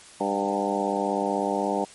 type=harmonic tone with a mistuned harmonic; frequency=100.1 Hz; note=G2; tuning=37 cents sharp; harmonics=2 / 3 / 4 / 5 / 6 / 7 / 8 / 9; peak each=-31 / -31 / -31 / -31 / -31 / -31 / -31 / -31 dBFS; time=0.2-1.85 s; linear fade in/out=10 ms; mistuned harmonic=7; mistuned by=+58 cents; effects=white hiss -48 dBFS RMS until 1.94 s + MP3 48 kbps